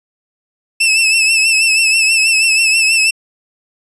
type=tone with vibrato; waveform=sawtooth; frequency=2637 Hz; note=E7; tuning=in tune; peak=-6 dBFS; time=0.8-3.11 s; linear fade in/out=10 ms; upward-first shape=triangle; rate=6.2 Hz; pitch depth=61 cents each way; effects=resampled to 24000 Hz